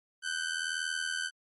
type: ring-modulated tone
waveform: sawtooth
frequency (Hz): 1528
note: G6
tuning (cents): -45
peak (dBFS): -25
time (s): 0.22-1.31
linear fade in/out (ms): 50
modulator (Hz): 40.6
effects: MP3 48 kbps